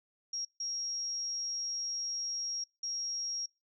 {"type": "tone bursts at uneven times", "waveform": "sine", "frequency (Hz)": 5600, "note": "F8", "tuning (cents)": 4, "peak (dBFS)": -34, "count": 3, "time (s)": [[0.33, 0.45], [0.6, 2.64], [2.83, 3.46]], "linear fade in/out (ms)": 5, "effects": ["noise-tail reverb RT60 0.3 s tail -26 dB re dry"]}